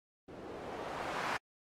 blue noise with low-pass filter sweep, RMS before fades -41 dBFS, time 0.28-1.37 s, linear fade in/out 5 ms, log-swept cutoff 320 to 1300 Hz, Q 1.2, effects AAC 48 kbps

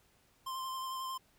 square tone with vibrato, 1046.5 Hz, C6, in tune, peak -38 dBFS, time 0.46-1.18 s, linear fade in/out 10 ms, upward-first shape sine, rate 11 Hz, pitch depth 17 cents each way, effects pink hiss -69 dBFS RMS until 1.38 s

